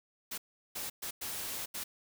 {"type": "noise bursts at uneven times", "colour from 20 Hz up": "white", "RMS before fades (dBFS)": -39, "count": 5, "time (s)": [[0.31, 0.38], [0.75, 0.9], [1.02, 1.11], [1.21, 1.66], [1.74, 1.84]], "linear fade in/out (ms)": 10, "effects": []}